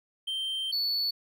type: tone pair in turn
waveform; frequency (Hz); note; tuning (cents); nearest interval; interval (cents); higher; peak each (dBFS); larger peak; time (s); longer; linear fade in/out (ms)
triangle; 3136 / 4444; G7 / C#8; 0 / +4; tritone; 604; second; -28 / -25; second; 0.27-0.72 / 0.72-1.11; first; 10
effects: none